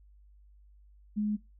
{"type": "tone", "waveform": "sine", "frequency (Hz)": 210, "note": "G#3", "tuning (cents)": 19, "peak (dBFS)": -27, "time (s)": [1.16, 1.37], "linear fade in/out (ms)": 20, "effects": ["noise-tail reverb RT60 0.2 s tail -20 dB re dry", "added 50 Hz sine -55 dBFS peak until 1.59 s"]}